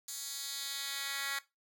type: tone with high-pass filter sweep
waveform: 10% pulse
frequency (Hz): 277.2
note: C#4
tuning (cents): 0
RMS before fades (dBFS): -39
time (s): 0.08-1.39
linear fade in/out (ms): 5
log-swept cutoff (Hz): 6300 to 1900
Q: 1.3
effects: noise-tail reverb RT60 0.2 s tail -17 dB re dry